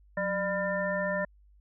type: harmonic tone with a mistuned harmonic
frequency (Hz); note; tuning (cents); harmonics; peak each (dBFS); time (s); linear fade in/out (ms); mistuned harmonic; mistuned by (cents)
199.2; G3; +28; 1 / 3 / 5 / 7 / 9; -35 / -30 / -38 / -41 / -33; 0.17-1.25; 5; 1; -140
effects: added 50 Hz sine -56 dBFS peak until 1.6 s